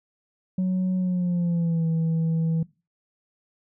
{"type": "tone with pitch glide", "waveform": "sine", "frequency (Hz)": [185, 162.92], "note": ["F#3", "E3"], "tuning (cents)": [0, -20], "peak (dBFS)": -18, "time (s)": [0.58, 2.63], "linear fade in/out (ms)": 5, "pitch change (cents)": -220, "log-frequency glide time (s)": [0.97, 1.86], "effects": ["noise-tail reverb RT60 0.3 s tail -22 dB re dry", "tanh soft clip ceiling -20 dBFS"]}